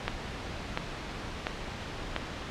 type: click train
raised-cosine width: 0.3 ms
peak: -12 dBFS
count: 4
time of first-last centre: 0.08-2.163 s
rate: 1.44 Hz
effects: pink hiss -38 dBFS RMS until 2.5 s + low-pass 4000 Hz 12 dB/octave